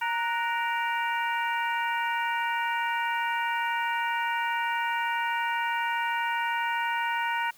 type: harmonic tone with a mistuned harmonic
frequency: 466.2 Hz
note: A#4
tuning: in tune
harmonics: 2 / 3 / 4 / 5 / 6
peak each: -28 / -32 / -34 / -36 / -38 dBFS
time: 0.01-7.51 s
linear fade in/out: 10 ms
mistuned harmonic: 3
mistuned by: +89 cents
effects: white hiss -56 dBFS RMS until 7.57 s